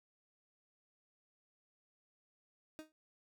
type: tone with exponential decay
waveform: 30% pulse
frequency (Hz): 311.7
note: D#4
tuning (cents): +3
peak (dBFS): -40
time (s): 2.79-2.92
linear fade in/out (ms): 0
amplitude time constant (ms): 28
effects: none